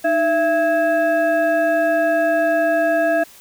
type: tone with frequency modulation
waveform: sine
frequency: 670 Hz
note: E5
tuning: 28 cents sharp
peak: -14 dBFS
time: 0.04-3.24 s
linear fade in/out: 10 ms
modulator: 979 Hz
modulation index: 0.8
effects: white hiss -45 dBFS RMS until 3.4 s